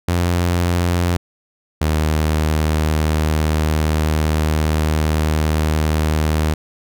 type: tone pair in turn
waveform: sawtooth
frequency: 87.31 / 77.54 Hz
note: F2 / D#2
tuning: 0 / -5 cents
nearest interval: major second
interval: 205 cents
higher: first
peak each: -11 dBFS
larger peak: neither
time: 0.08-1.17 / 1.81-6.54 s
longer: second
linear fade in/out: 5 ms
effects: none